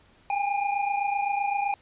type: tone pair together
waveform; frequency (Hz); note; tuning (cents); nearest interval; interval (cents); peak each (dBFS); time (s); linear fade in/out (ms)
square; 802.8 / 830.6; G5 / G#5; +41 / 0; minor second; 59; -26 / -31; 0.3-1.74; 2
effects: pink hiss -59 dBFS RMS until 1.81 s + resampled to 8000 Hz